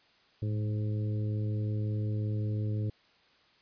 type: harmonic tone with a mistuned harmonic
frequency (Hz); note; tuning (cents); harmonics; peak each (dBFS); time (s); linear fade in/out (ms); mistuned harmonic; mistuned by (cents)
105.5; G#2; +28; 1 / 2 / 3 / 4 / 5; -29 / -41 / -42 / -45 / -49; 0.42-2.9; 5; 1; +36
effects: white hiss -64 dBFS RMS until 3.61 s + resampled to 11025 Hz